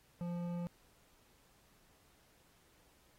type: tone with hard clipping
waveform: triangle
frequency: 173.8 Hz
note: F3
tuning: 8 cents flat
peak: -39 dBFS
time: 0.21-0.67 s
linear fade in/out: 0 ms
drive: 14 dB
effects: pink hiss -69 dBFS RMS until 3.18 s + AAC 48 kbps